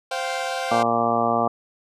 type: chord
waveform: sawtooth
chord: C suspended fourth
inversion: none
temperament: equal with one note detuned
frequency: 523.3 / 698.5 / 775.9 Hz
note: C5 / F5 / G5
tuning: 0 / 0 / -18 cents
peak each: -25 dBFS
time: 0.11-0.83 s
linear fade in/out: 5 ms
type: harmonic tone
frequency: 116.7 Hz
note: A#2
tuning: 2 cents sharp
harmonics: 1 / 2 / 3 / 4 / 5 / 6 / 7 / 8 / 9 / 10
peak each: -35 / -27 / -32 / -28 / -27 / -23 / -27 / -32 / -32 / -25 dBFS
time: 0.71-1.48 s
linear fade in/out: 5 ms
effects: low-pass 8000 Hz 12 dB/octave